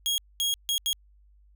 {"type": "tone bursts at uneven times", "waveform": "sawtooth", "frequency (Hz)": 3287, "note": "G#7", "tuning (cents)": -19, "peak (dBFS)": -21, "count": 4, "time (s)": [[0.06, 0.18], [0.4, 0.54], [0.69, 0.78], [0.86, 0.93]], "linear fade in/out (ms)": 0, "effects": ["added 50 Hz sine -55 dBFS peak until 1.55 s"]}